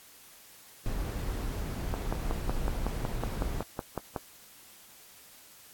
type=noise; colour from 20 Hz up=brown; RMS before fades=-33 dBFS; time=0.86-3.63 s; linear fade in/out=0 ms
type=click train; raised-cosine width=1 ms; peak=-17 dBFS; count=13; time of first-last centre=1.94-4.162 s; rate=5.4 Hz
effects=white hiss -54 dBFS RMS until 5.73 s + AAC 64 kbps